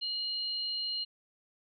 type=tone pair together; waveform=sine; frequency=2911 / 4178 Hz; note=F#7 / C8; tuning=-29 / -3 cents; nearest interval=tritone; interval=626 cents; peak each=-38 / -33 dBFS; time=0.01-1.05 s; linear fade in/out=20 ms; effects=none